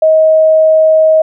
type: tone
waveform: sine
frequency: 632 Hz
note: D#5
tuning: 27 cents sharp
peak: -4 dBFS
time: 0.02-1.22 s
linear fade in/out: 5 ms
effects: none